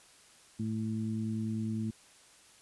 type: harmonic tone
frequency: 110 Hz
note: A2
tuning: in tune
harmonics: 1 / 2 / 3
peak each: -36 / -33 / -44 dBFS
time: 0.59-1.91 s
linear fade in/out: 10 ms
effects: white hiss -59 dBFS RMS until 2.61 s + resampled to 24000 Hz